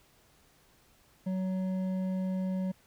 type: tone with hard clipping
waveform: sine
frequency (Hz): 187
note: F#3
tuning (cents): +19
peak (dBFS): -31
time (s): 1.26-2.72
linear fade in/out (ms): 10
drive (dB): 7
effects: pink hiss -64 dBFS RMS until 2.86 s